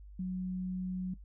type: tone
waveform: sine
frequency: 184.1 Hz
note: F#3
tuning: 8 cents flat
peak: -33 dBFS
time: 0.19-1.14 s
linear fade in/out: 5 ms
effects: noise-tail reverb RT60 0.1 s tail -18 dB re dry + added 50 Hz sine -48 dBFS peak until 1.24 s